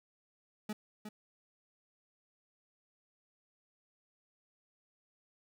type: tone with echo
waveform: 40% pulse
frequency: 212.2 Hz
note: G#3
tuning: 38 cents sharp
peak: -35 dBFS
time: 0.69-0.73 s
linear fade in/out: 5 ms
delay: 360 ms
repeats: 1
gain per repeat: -7 dB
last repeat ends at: 1.09 s
effects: none